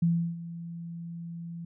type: tone with ADSR envelope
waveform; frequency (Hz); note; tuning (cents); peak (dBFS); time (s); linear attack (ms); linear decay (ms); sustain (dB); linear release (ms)
sine; 168.9; E3; +42; -20; 0.02-1.65; 7; 330; -16; 5
effects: none